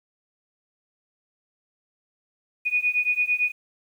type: beating tone pair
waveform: sine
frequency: 2465 / 2473.9 Hz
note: D#7 / D#7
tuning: -17 / -11 cents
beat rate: 8.9 Hz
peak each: -24 / -23 dBFS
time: 2.65-3.52 s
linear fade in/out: 20 ms
effects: 9-bit